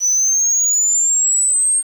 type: exponential sweep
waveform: sine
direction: up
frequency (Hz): 5920 to 8600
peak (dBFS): -10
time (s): 0-1.83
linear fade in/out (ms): 50
effects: tanh soft clip ceiling -11 dBFS + 7-bit